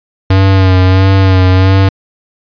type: tone with vibrato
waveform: square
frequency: 94.6 Hz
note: F#2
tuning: 39 cents sharp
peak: -5 dBFS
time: 0.3-1.89 s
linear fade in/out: 5 ms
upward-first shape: sine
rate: 1.5 Hz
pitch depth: 38 cents each way
effects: resampled to 11025 Hz